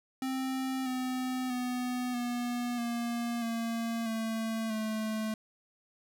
square tone with pitch steps, 262.5 / 255.6 / 248.9 / 242.4 / 236 / 229.8 / 223.8 / 217.9 Hz, C4 / C4 / B3 / B3 / A#3 / A#3 / A3 / A3, +6 / -40 / +14 / -32 / +22 / -25 / +30 / -17 cents, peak -32 dBFS, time 0.22-5.34 s, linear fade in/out 2 ms, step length 640 ms, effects none

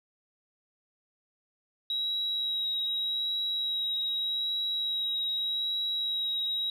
sine tone with vibrato, 3847 Hz, B7, 46 cents flat, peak -27 dBFS, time 1.9-6.7 s, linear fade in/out 2 ms, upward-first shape sine, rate 0.83 Hz, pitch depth 12 cents each way, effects tanh soft clip ceiling -23 dBFS

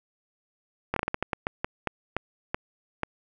slowing click train, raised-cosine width 0.5 ms, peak -11 dBFS, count 14, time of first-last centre 0.94-3.033 s, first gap 23 ms, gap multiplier 1.29, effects none

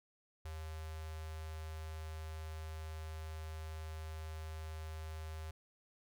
square tone with notch filter, 78.9 Hz, D#2, 25 cents sharp, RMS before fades -45 dBFS, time 0.45-5.51 s, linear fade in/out 5 ms, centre 230 Hz, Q 0.65, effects none

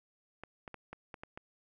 clicks, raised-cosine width 0.5 ms, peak -29 dBFS, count 7, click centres 0.436 / 0.678 / 0.743 / 0.93 / 1.142 / 1.235 / 1.375 s, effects none

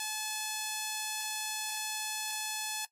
5% pulse tone, 861 Hz, A5, 38 cents flat, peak -22 dBFS, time 0-2.85 s, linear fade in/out 2 ms, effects noise-tail reverb RT60 0.1 s tail -18 dB re dry + AAC 64 kbps

